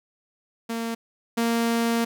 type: tone pair in turn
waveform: sawtooth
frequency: 229.4 / 231.8 Hz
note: A#3 / A#3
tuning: -28 / -10 cents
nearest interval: unison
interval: 18 cents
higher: second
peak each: -23 / -17 dBFS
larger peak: second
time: 0.69-0.95 / 1.37-2.05 s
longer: second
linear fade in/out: 10 ms
effects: none